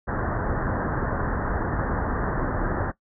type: low-pass noise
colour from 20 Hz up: pink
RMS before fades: -26 dBFS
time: 0.07-2.92 s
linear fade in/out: 20 ms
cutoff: 1800 Hz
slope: 96 dB/octave
effects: noise-tail reverb RT60 0.1 s tail -18 dB re dry